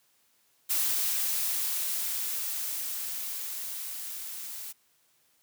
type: noise with level ramp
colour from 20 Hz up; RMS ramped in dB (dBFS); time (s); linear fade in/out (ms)
blue; -27 to -40; 0.69-4.73; 20
effects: white hiss -68 dBFS RMS until 5.42 s + high-pass 80 Hz 12 dB/octave